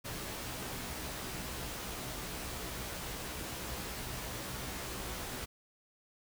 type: noise with comb filter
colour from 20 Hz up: pink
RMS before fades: -41 dBFS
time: 0.04-5.46 s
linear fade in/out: 20 ms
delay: 16 ms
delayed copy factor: +0.6
effects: none